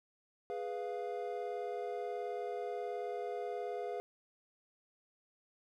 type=chord; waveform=triangle; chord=F diminished; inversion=first; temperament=equal; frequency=415.3 / 493.9 / 698.5 Hz; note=Ab4 / Cb5 / F5; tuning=0 / 0 / 0 cents; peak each=-39 / -40 / -40 dBFS; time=0.5-4 s; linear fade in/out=0 ms; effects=none